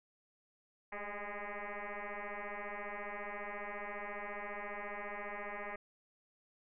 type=tone with frequency modulation; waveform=sine; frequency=622.3 Hz; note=D#5; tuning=in tune; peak=-40 dBFS; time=0.92-5.76 s; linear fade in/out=5 ms; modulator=205 Hz; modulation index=7.8; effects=none